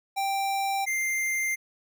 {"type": "tone pair in turn", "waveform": "square", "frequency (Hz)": [785, 2096], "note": ["G5", "C7"], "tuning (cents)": [2, 2], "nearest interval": "octave + perfect fourth", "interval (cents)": 1700, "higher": "second", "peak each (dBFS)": -26, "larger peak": "neither", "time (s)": [[0.16, 0.86], [0.86, 1.56]], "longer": "neither", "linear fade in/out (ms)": 20, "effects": []}